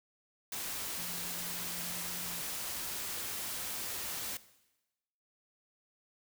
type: tone in noise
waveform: sine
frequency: 174.61 Hz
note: F3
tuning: in tune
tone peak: -49 dBFS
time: 0.98-2.41 s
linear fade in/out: 2 ms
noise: white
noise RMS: -39 dBFS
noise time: 0.52-4.37 s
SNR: -13 dB
effects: noise-tail reverb RT60 1.0 s tail -17 dB re dry